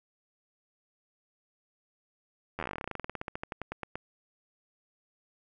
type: slowing click train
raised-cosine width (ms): 0.5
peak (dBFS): -20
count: 30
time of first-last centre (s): 2.59-3.955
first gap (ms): 11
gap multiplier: 1.09
effects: none